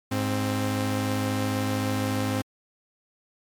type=tone pair together; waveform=sawtooth; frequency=103.83 / 262.8 Hz; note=G#2 / C4; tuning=0 / +8 cents; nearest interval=octave + major third; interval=1608 cents; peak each=-23 dBFS; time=0.11-2.42 s; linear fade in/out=10 ms; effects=MP3 96 kbps